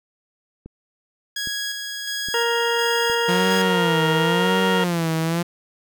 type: click train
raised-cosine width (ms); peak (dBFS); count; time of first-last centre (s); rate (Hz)
3; -24; 4; 0.66-3.099; 1.23
type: tone with tremolo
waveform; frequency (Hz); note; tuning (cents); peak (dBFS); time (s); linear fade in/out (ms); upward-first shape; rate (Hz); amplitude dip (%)
15% pulse; 1660; G#6; -1; -18; 1.36-3.62; 5; square; 1.4; 35
type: harmonic tone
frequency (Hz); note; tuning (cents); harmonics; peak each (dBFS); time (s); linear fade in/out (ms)
468.2; A#4; +8; 1 / 2 / 3 / 4 / 6 / 7; -22 / -25 / -27 / -28 / -30 / -30; 2.34-4.84; 2
type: tone with vibrato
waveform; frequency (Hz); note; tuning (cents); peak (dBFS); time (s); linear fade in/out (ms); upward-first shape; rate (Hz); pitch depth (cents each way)
sawtooth; 174.61; F3; 0; -16; 3.28-5.43; 10; sine; 0.93; 140
effects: none